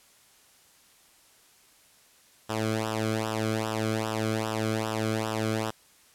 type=tone with flanger; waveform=sawtooth; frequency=110 Hz; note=A2; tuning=in tune; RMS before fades=-29 dBFS; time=2.49-5.71 s; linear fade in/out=10 ms; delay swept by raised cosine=0.45 to 1.12 ms; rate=2.5 Hz; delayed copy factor=-0.85; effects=white hiss -59 dBFS RMS until 6.14 s + low-pass 12000 Hz 12 dB/octave